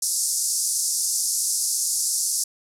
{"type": "band-pass noise", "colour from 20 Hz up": "white", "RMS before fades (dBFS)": -24, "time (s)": [0.02, 2.44], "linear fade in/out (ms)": 5, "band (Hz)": [5000, 11000], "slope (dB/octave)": 48, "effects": []}